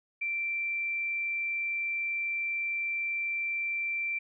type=tone; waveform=sine; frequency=2349 Hz; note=D7; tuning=in tune; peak=-29 dBFS; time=0.21-4.19 s; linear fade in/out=10 ms; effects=none